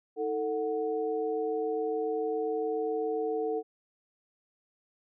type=tone cluster; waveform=sine; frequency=317.7 / 444.9 / 738 Hz; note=D#4 / A4 / F#5; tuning=+36 / +19 / -5 cents; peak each=-37 / -29 / -37 dBFS; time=0.16-3.63 s; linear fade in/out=50 ms; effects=none